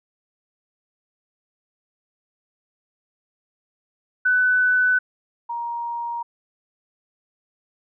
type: tone pair in turn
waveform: sine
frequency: 1499 / 941.3 Hz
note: F#6 / A#5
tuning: +22 / +17 cents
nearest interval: minor sixth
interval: 805 cents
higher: first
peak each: -15 / -25 dBFS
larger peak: first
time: 4.25-4.99 / 5.49-6.23 s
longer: neither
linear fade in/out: 10 ms
effects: none